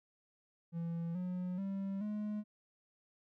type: tone with pitch steps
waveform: triangle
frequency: 168 / 181.1 / 195.22 / 210.4 Hz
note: E3 / F#3 / G3 / G#3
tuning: +33 / -37 / -7 / +23 cents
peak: -34 dBFS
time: 0.72-2.44 s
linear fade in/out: 50 ms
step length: 430 ms
effects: none